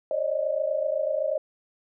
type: tone cluster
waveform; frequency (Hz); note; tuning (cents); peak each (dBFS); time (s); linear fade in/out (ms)
sine; 544 / 597 / 625; C#5 / D5 / D#5; -33 / +28 / +8; -28; 0.11-1.38; 2
effects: none